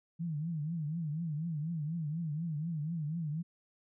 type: tone with vibrato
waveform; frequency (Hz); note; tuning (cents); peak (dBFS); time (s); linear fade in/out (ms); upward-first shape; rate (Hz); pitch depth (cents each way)
sine; 158.5; D#3; +32; -33; 0.19-3.43; 20; triangle; 4.1; 170
effects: none